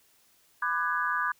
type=chord; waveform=sine; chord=G# half-diminished seventh; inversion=first; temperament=just; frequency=996.7 / 1196.1 / 1495.1 / 1661.2 Hz; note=B5 / D6 / F#6 / G#6; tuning=+16 / +31 / +18 / 0 cents; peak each=-33 / -30 / -32 / -31 dBFS; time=0.62-1.32 s; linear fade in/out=5 ms; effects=white hiss -64 dBFS RMS until 1.39 s